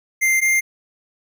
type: tone pair in turn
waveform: square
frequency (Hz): 2093 / 2105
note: C7 / C7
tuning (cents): 0 / +10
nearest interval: unison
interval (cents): 10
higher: second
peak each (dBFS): -15 / -15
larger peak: neither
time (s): 0.21-0.41 / 0.41-0.61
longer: neither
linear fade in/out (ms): 20
effects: none